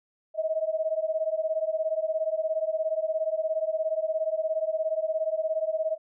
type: beating tone pair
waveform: sine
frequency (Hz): 627 / 644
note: D#5 / E5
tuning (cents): +13 / -41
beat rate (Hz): 17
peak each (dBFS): -28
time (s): 0.34-5.98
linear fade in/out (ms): 50
effects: none

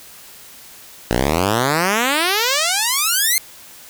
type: exponential sweep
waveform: 5% pulse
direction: up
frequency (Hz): 55.7 to 2154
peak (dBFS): -4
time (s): 1.11-3.38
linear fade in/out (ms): 0
effects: white hiss -41 dBFS RMS until 3.89 s

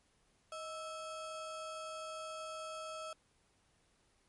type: ring-modulated tone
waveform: square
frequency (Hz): 973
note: B5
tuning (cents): -26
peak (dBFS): -40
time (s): 0.52-3.13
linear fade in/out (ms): 2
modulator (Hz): 344
effects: pink hiss -73 dBFS RMS until 4.28 s + MP3 48 kbps

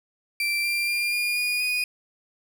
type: tone with pitch steps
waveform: 35% pulse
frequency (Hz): 2349 / 2374 / 2398 / 2423 / 2449 / 2474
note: D7 / D7 / D7 / D#7 / D#7 / D#7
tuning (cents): 0 / +18 / +36 / -47 / -28 / -10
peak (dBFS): -21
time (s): 0.4-1.84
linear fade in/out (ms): 2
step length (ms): 240
effects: 9-bit

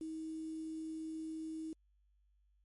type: tone with quantisation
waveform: sine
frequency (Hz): 317.9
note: D#4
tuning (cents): +37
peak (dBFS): -40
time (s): 0.01-1.73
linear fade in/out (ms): 2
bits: 10
effects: added 50 Hz sine -69 dBFS peak until 2.64 s + MP3 48 kbps

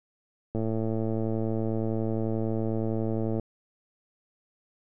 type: click train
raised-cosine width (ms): 2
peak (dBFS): -17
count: 317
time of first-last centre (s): 0.55-3.397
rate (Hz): 111
effects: none

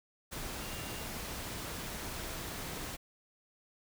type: tone in noise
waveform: sine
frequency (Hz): 2794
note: F7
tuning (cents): 0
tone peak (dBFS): -51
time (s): 0.6-1.07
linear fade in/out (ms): 20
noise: pink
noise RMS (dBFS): -41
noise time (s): 0.31-2.97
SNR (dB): -13
effects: none

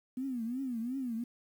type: tone with vibrato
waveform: sine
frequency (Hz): 246.9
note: B3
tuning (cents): 0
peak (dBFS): -33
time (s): 0.17-1.24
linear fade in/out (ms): 5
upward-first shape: triangle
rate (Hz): 2.8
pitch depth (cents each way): 200
effects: 10-bit

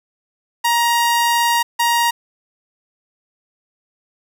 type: tone bursts at uneven times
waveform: sawtooth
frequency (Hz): 942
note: A#5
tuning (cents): +18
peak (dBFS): -10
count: 2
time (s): 0.64-1.63 / 1.79-2.11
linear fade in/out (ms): 10
effects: none

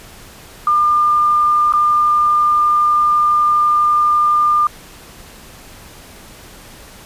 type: tone with dropouts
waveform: sine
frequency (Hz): 1202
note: D6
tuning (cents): +40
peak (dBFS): -10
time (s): 0.67-4.67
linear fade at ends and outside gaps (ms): 2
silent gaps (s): 1.724-1.736
effects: pink hiss -39 dBFS RMS until 7.05 s + resampled to 32000 Hz

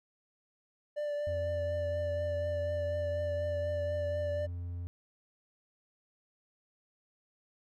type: tone with vibrato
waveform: triangle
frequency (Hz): 588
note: D5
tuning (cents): +2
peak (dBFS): -30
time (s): 0.96-4.47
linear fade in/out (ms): 20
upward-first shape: triangle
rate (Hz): 4.1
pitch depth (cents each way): 21
type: tone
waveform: triangle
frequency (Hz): 87.31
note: F2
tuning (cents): 0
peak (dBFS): -34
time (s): 1.27-4.87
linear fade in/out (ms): 0
effects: none

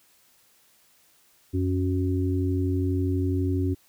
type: harmonic tone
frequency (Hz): 92.2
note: F#2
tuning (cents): -6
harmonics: 1 / 3 / 4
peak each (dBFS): -24 / -27 / -31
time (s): 1.53-3.75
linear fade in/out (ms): 20
effects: white hiss -61 dBFS RMS until 3.88 s

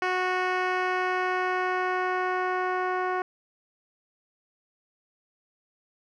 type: tone with low-pass filter sweep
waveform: 10% pulse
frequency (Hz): 367.4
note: F#4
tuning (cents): -12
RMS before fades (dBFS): -27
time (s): 0.02-3.22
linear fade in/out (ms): 2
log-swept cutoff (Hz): 2900 to 1300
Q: 0.85
effects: none

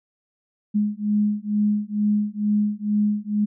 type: beating tone pair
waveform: sine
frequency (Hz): 207.7 / 209.9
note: G#3 / G#3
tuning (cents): 0 / +19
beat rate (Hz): 2.2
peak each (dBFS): -22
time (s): 0.74-3.46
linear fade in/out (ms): 20
effects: none

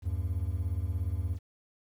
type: beating tone pair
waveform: triangle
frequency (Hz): 78.4 / 95.4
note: D#2 / G2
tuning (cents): +14 / -47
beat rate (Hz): 17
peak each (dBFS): -30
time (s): 0.02-1.39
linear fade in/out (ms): 50
effects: 10-bit

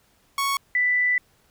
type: tone pair in turn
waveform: sawtooth / sine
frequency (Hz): 1108.7 / 1983.5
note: C#6 / B6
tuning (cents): 0 / +7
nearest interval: minor seventh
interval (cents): 1007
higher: second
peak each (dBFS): -18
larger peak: neither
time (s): 0.38-0.57 / 0.75-1.18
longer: second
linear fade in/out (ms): 2
effects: pink hiss -62 dBFS RMS until 1.5 s

